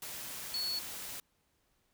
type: tone in noise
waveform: sine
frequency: 4400 Hz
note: C#8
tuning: 14 cents flat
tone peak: -33 dBFS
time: 0.54-0.79 s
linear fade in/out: 2 ms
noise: white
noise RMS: -43 dBFS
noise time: 0.02-1.2 s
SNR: +7 dB
effects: pink hiss -75 dBFS RMS until 1.93 s